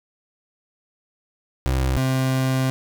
30% pulse tone pair in turn, 65.41 / 131.18 Hz, C2 / C3, 0 / +5 cents, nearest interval octave, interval 1205 cents, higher second, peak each -16 dBFS, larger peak neither, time 1.66-1.97 / 1.97-2.7 s, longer second, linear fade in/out 0 ms, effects none

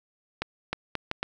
accelerating click train, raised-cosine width 0.3 ms, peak -12 dBFS, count 5, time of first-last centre 0.42-1.23 s, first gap 310 ms, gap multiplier 0.72, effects none

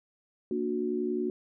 sine chord, Bb augmented, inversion none, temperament equal with one note detuned, 233.1 / 293.7 / 364.7 Hz, Bb3 / D4 / F#4, 0 / 0 / -25 cents, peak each -33 / -34 / -30 dBFS, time 0.51-1.3 s, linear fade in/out 2 ms, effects none

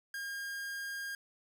45% pulse tone, 1616 Hz, G#6, 48 cents flat, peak -38 dBFS, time 0.14-1.15 s, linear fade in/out 2 ms, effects none

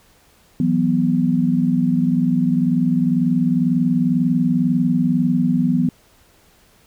sine chord, E suspended second, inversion none, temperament equal, 164.81 / 185 / 246.9 Hz, E3 / F#3 / B3, 0 / 0 / 0 cents, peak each -20 / -20 / -17 dBFS, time 0.6-5.89 s, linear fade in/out 2 ms, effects pink hiss -54 dBFS RMS until 6.86 s

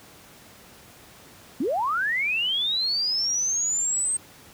sine linear sweep, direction up, 220 to 8420 Hz, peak -22 dBFS, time 1.6-4.17 s, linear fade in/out 5 ms, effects pink hiss -49 dBFS RMS until 4.53 s + high-pass 80 Hz 12 dB/octave

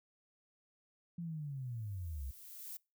sine linear sweep, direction down, 174.61 to 60.5 Hz, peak -39 dBFS, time 1.18-2.31 s, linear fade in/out 5 ms
violet noise with exponential growth, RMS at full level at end -45 dBFS, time 1.2-2.77 s, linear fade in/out 5 ms, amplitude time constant 340 ms
effects noise-tail reverb RT60 0.3 s tail -26 dB re dry

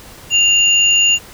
sine tone pair together, 2794 / 6872 Hz, F7 / A8, 0 / -42 cents, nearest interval octave + major third, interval 1558 cents, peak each -10 / -15 dBFS, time 0.3-1.19 s, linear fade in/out 50 ms, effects pink hiss -38 dBFS RMS until 1.33 s

